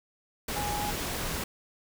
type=tone in noise; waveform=sine; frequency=828 Hz; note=G#5; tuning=5 cents flat; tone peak=-32 dBFS; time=0.56-0.91 s; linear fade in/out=5 ms; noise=pink; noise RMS=-33 dBFS; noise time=0.48-1.44 s; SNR=-2 dB; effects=none